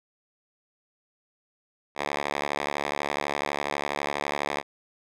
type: tone with band-pass filter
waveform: 5% pulse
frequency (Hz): 72.1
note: D2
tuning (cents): -31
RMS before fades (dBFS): -30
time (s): 1.95-4.63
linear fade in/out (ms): 50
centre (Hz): 1600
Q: 0.69
effects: none